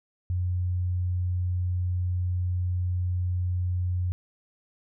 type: tone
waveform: sine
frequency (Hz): 90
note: F#2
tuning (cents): -47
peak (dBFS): -24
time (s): 0.3-4.12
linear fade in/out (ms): 0
effects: none